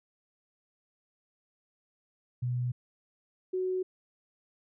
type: tone pair in turn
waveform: sine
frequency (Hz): 123.47 / 370.8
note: B2 / F#4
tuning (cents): 0 / +4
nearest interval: octave + perfect fifth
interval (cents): 1904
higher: second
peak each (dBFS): -28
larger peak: neither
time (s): 2.42-2.72 / 3.53-3.83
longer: neither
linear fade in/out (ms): 10
effects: none

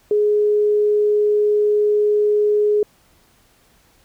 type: tone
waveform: sine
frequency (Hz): 418.3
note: G#4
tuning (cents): +12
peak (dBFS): -13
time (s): 0.11-2.83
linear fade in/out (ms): 2
effects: pink hiss -56 dBFS RMS until 4.04 s

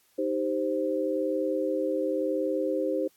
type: chord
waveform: sine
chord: C minor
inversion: first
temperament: equal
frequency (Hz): 311.1 / 392 / 523.3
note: Eb4 / G4 / C5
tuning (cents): 0 / 0 / 0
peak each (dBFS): -30 / -31 / -28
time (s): 0.18-3.08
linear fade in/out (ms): 10
effects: white hiss -65 dBFS RMS until 3.16 s + AAC 64 kbps

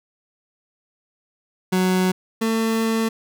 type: tone pair in turn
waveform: 30% pulse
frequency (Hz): 185 / 224.4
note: F#3 / A3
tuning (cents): 0 / +34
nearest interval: minor third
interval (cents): 334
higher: second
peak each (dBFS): -14 / -16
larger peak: first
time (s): 1.72-2.12 / 2.41-3.09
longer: second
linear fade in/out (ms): 10
effects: none

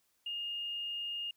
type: tone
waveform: triangle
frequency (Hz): 2836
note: F7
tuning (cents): +26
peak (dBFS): -32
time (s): 0.26-1.31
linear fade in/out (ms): 5
effects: tanh soft clip ceiling -34 dBFS + white hiss -75 dBFS RMS until 1.36 s

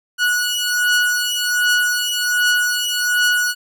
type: beating tone pair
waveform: sawtooth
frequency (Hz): 1463 / 1464.3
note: F#6 / F#6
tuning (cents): -20 / -18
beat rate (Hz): 1.3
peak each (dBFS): -15 / -15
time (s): 0.18-3.55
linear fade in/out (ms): 50
effects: none

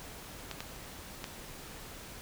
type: clicks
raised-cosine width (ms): 0.2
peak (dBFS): -20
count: 3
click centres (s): 0.513 / 0.605 / 1.242
effects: pink hiss -47 dBFS RMS until 2.21 s

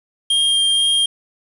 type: tone with vibrato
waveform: square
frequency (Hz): 3211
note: G7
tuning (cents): +41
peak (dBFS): -14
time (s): 0.3-1.06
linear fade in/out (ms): 5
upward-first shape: sine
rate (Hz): 2.1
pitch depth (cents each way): 8
effects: resampled to 24000 Hz + 7-bit

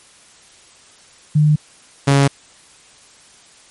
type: tone pair in turn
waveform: sine / sawtooth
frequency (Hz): 151 / 139.38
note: D3 / C#3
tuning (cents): +48 / +10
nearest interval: minor second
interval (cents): 138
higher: first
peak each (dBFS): -9 / -6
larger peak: second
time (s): 1.35-1.56 / 2.07-2.28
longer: neither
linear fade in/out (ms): 10
effects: white hiss -47 dBFS RMS until 3.7 s + MP3 48 kbps

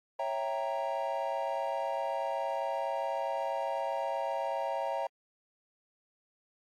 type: chord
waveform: triangle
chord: C# diminished seventh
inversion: none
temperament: equal with one note detuned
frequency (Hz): 551.5 / 659.3 / 784 / 932.3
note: C#5 / E5 / G5 / Bb5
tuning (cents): -9 / 0 / 0 / 0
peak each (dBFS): -34 / -34 / -35 / -34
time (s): 0.19-5.07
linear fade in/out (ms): 5
effects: tanh soft clip ceiling -20 dBFS + AAC 64 kbps

